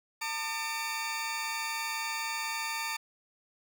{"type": "tone cluster", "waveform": "20% pulse", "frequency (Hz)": [901, 1208, 2296], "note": ["A5", "D6", "D7"], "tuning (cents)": [41, 48, -40], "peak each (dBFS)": [-31, -34, -32], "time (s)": [0.21, 2.97], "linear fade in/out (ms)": 10, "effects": []}